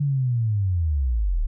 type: linear sweep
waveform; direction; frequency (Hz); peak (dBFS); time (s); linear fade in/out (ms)
sine; down; 146.83 to 33.08; -19; 0-1.47; 10
effects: none